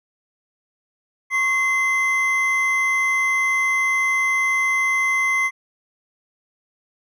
triangle tone pair together, 1093 / 2063 Hz, C#6 / C7, -25 / -25 cents, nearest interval major seventh, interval 1100 cents, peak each -23 / -16 dBFS, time 1.3-5.51 s, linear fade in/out 50 ms, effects none

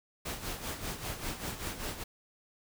pink noise with tremolo, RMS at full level -36 dBFS, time 0.25-2.04 s, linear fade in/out 10 ms, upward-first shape sine, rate 5.1 Hz, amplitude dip 65%, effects none

